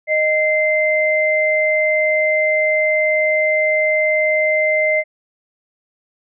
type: tone pair together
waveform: sine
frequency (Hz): 619.1 / 2080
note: D#5 / C7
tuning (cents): -9 / -11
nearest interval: octave + major sixth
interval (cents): 2098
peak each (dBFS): -16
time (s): 0.07-5.04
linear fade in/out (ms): 50
effects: none